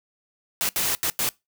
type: noise bursts at uneven times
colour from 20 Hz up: white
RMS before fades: -24 dBFS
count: 4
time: 0.61-0.69 / 0.76-0.95 / 1.03-1.1 / 1.19-1.29 s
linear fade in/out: 0 ms
effects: noise-tail reverb RT60 0.2 s tail -22 dB re dry